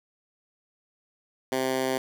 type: tone with high-pass filter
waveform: 10% pulse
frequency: 130.81 Hz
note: C3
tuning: in tune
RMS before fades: -27 dBFS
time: 1.52-1.98 s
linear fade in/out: 2 ms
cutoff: 300 Hz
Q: 1.1
effects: none